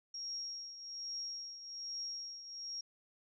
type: tone with tremolo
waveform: sine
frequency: 5588 Hz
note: F8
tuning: in tune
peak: -38 dBFS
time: 0.14-2.81 s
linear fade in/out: 5 ms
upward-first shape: triangle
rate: 1.2 Hz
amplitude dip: 70%
effects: none